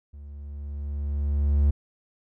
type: tone with level ramp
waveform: triangle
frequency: 71.9 Hz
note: D2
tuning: 36 cents flat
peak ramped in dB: -38 to -14 dBFS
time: 0.13-1.71 s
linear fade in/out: 10 ms
effects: none